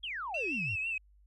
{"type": "exponential sweep", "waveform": "sine", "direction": "down", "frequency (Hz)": [3400, 86.1], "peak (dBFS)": -35, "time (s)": [0.03, 0.76], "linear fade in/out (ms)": 10}
{"type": "tone with vibrato", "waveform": "sine", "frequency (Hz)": 2637, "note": "E7", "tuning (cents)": 0, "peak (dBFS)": -31, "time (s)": [0.34, 0.98], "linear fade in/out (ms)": 5, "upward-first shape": "triangle", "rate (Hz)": 6, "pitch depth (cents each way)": 80}
{"effects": ["tanh soft clip ceiling -26 dBFS", "added 50 Hz sine -59 dBFS peak until 1.26 s"]}